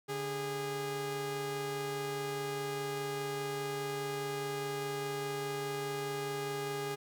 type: tone pair together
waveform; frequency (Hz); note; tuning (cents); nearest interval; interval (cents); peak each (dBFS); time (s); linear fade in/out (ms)
sawtooth; 144.96 / 410; D3 / G#4; -22 / -22; octave + tritone; 1800; -38 / -32; 0.08-6.96; 20
effects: none